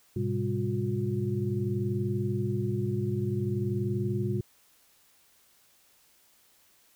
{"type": "tone cluster", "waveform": "sine", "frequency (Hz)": [107.3, 127.8, 200, 359.4], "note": ["A2", "C3", "G3", "F4"], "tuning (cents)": [-43, -40, 35, 50], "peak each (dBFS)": [-31, -32, -33, -33], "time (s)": [0.16, 4.41], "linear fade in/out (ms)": 5, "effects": ["white hiss -63 dBFS RMS until 6.95 s"]}